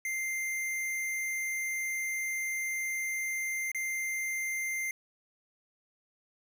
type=tone with dropouts; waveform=square; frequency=2093 Hz; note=C7; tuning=in tune; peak=-32 dBFS; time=0.05-4.91 s; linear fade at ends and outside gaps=2 ms; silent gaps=3.717-3.747 s; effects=none